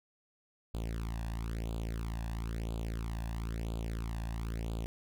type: tone with flanger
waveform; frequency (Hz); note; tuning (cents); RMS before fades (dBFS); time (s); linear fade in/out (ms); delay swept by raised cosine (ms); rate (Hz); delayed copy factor
sawtooth; 56.2; A1; +37; -37; 0.74-4.86; 0; 0.26 to 1.16; 1; +0.85
effects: none